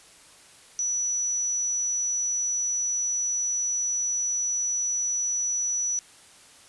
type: tone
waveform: sine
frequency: 5910 Hz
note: F#8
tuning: 3 cents flat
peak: -24 dBFS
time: 0.79-5.99 s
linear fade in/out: 0 ms
effects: white hiss -52 dBFS RMS until 6.68 s + resampled to 24000 Hz